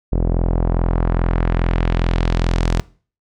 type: tone with low-pass filter sweep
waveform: sawtooth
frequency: 42.41 Hz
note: E1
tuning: 50 cents sharp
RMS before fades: -17 dBFS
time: 0.12-2.8 s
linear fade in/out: 0 ms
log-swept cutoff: 500 to 7200 Hz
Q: 1
effects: noise-tail reverb RT60 0.4 s tail -21 dB re dry